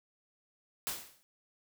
white noise with exponential decay, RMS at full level -33 dBFS, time 0.87-1.23 s, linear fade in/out 0 ms, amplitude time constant 78 ms, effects none

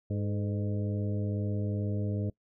harmonic tone with a mistuned harmonic, 102.4 Hz, G#2, 24 cents flat, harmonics 1 / 2 / 3 / 4 / 5 / 6, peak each -30 / -36 / -40 / -42 / -44 / -46 dBFS, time 0.1-2.3 s, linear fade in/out 5 ms, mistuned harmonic 4, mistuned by +68 cents, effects noise-tail reverb RT60 0.1 s tail -22 dB re dry

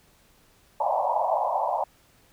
white band-pass noise, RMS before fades -25 dBFS, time 0.8-1.84 s, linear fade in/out 5 ms, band 560 to 1000 Hz, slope 96 dB/octave, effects pink hiss -60 dBFS RMS until 2.32 s

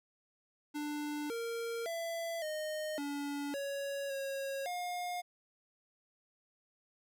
square tone with pitch steps, 296.2 / 463.1 / 669 / 616 / 285.8 / 558 / 547 / 713 Hz, D4 / A#4 / E5 / D#5 / D4 / C#5 / C#5 / F5, +15 / -11 / +25 / -17 / -47 / +11 / -23 / +36 cents, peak -37 dBFS, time 0.74-5.22 s, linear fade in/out 20 ms, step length 560 ms, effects none

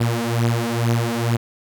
sawtooth beating tone pair, 116 / 118.2 Hz, A#2 / A#2, -8 / +24 cents, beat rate 2.2 Hz, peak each -17 dBFS, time 0-1.37 s, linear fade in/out 10 ms, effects none

